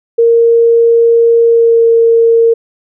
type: tone with pitch glide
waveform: sine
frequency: 464 to 459.7 Hz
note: A#4 to A#4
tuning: -8 to -24 cents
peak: -4 dBFS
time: 0.18-2.54 s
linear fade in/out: 10 ms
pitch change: -16 cents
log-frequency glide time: 1.46-1.85 s
effects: none